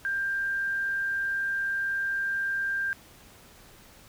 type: tone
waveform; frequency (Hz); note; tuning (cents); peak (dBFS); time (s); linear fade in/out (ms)
sine; 1589; G6; +23; -26; 0.05-2.93; 0
effects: pink hiss -53 dBFS RMS until 4.08 s